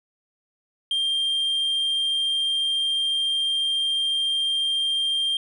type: tone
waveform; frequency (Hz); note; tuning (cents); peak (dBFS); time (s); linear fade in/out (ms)
sine; 3187; G7; +28; -18; 0.91-5.37; 2
effects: tanh soft clip ceiling -20 dBFS